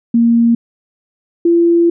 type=tone pair in turn; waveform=sine; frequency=233.1 / 340.2 Hz; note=A#3 / F4; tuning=0 / -45 cents; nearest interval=perfect fifth; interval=655 cents; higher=second; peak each=-7 dBFS; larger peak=neither; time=0.14-0.55 / 1.45-1.9 s; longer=second; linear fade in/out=5 ms; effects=none